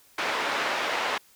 pink band-pass noise, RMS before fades -28 dBFS, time 0.18-1.18 s, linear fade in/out 5 ms, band 640 to 2900 Hz, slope 12 dB/octave, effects white hiss -58 dBFS RMS until 1.35 s

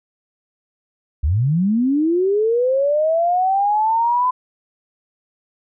sine linear sweep, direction up, 63.9 to 1016 Hz, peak -14 dBFS, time 1.23-4.31 s, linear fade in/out 10 ms, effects none

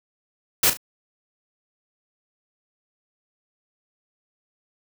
white noise with echo, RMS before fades -17 dBFS, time 0.63-0.7 s, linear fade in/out 5 ms, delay 36 ms, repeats 2, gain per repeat -10 dB, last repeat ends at 0.772 s, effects none

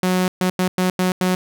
sawtooth tone bursts at uneven times, 183.5 Hz, F#3, 14 cents flat, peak -12 dBFS, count 6, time 0.03-0.28 / 0.41-0.5 / 0.59-0.68 / 0.78-0.9 / 0.99-1.12 / 1.21-1.35 s, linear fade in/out 2 ms, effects none

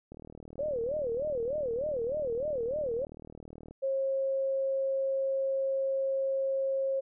click train, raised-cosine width 2 ms, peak -33 dBFS, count 141, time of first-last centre 0.12-3.71 s, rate 39 Hz
sine tone with vibrato, 530 Hz, C5, 22 cents sharp, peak -29 dBFS, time 0.59-3.05 s, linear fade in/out 2 ms, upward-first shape sine, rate 3.3 Hz, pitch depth 260 cents each way
sine tone, 539 Hz, C#5, 49 cents flat, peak -27 dBFS, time 3.82-7.01 s, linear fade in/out 20 ms
effects none

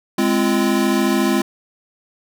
square chord, F minor, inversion first, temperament equal with one note detuned, 207.7 / 261.6 / 341.6 Hz, Ab3 / C4 / F4, 0 / 0 / -38 cents, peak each -20 dBFS, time 0.18-1.42 s, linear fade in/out 5 ms, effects none

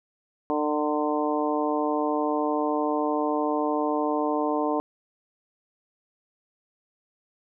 harmonic tone with a mistuned harmonic, 150 Hz, D3, 37 cents sharp, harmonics 2 / 3 / 4 / 5 / 6 / 7, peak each -27 / -29 / -30 / -31 / -32 / -32 dBFS, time 0.5-4.8 s, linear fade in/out 0 ms, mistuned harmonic 7, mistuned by -22 cents, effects none

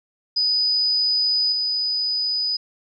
sine tone with level steps, 4978 Hz, D#8, in tune, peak -17 / -20 dBFS, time 0.36-2.57 s, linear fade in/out 10 ms, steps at 1.52 s, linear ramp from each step 5 ms, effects none

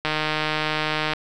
click train, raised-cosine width 0.3 ms, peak -7 dBFS, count 168, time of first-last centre 0.05-1.134 s, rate 154 Hz, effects none

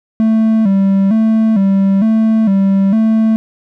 triangle tone with vibrato, 207.7 Hz, G#3, in tune, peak -6 dBFS, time 0.2-3.36 s, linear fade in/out 0 ms, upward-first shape square, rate 1.1 Hz, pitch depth 110 cents each way, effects none

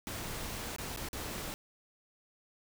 pink noise with dropouts, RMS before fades -40 dBFS, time 0.07-1.54 s, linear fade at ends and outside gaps 0 ms, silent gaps 0.762-0.784 / 0.962-0.973 / 1.087-1.131 s, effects none

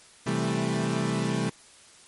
30% pulse chord, A minor seventh, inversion first, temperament equal, 130.81 / 164.81 / 196 / 220 Hz, C3 / E3 / G3 / A3, 0 / 0 / 0 / 0 cents, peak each -28 dBFS, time 0.26-1.5 s, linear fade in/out 10 ms, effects white hiss -53 dBFS RMS until 2.07 s + MP3 48 kbps

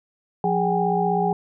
sine tone cluster, 176.5 / 411.2 / 759 / 815 Hz, F3 / G#4 / F#5 / G#5, +19 / -17 / +44 / -33 cents, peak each -24 dBFS, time 0.44-1.33 s, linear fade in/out 2 ms, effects none

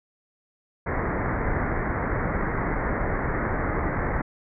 pink low-pass noise, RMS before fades -26 dBFS, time 0.86-4.22 s, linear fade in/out 10 ms, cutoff 2100 Hz, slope 96 dB/octave, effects none

